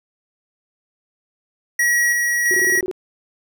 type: tone with tremolo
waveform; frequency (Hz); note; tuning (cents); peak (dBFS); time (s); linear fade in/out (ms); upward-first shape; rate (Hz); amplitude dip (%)
square; 1913; A#6; +44; -15; 1.79-2.81; 5; square; 1.5; 25
type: tone bursts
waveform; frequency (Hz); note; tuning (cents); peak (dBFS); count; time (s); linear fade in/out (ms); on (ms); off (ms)
sine; 368.9; F#4; -5; -22; 8; 2.51-2.913; 0; 32; 21
effects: none